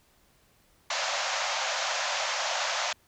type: band-pass noise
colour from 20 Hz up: pink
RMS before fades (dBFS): -30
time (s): 0.9-2.93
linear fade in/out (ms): 5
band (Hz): 550 to 7100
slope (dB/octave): 96
effects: pink hiss -64 dBFS RMS until 3.07 s